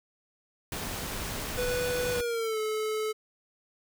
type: noise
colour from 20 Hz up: pink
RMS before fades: -35 dBFS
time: 0.72-2.21 s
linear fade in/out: 2 ms
type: tone with pitch glide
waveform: square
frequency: 493.9 to 432.5 Hz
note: B4 to A4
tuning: 0 to -30 cents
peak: -29 dBFS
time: 1.57-3.13 s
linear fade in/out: 20 ms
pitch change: -230 cents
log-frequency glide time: 2.11-2.59 s
effects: none